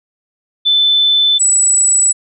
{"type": "tone pair in turn", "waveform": "sine", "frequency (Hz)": [3520, 7882], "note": ["A7", "B8"], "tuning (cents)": [0, -4], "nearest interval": "octave + major second", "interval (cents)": 1396, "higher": "second", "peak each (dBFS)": -8, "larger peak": "neither", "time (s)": [[0.65, 1.39], [1.39, 2.13]], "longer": "neither", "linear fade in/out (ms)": 20, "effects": []}